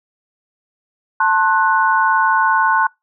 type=chord; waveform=sine; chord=F# diminished; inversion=first; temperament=just; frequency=888 / 1065.6 / 1480 Hz; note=A5 / C6 / F#6; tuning=+16 / +31 / 0 cents; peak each=-16 dBFS; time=1.2-2.87 s; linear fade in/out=5 ms; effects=noise-tail reverb RT60 0.2 s tail -25 dB re dry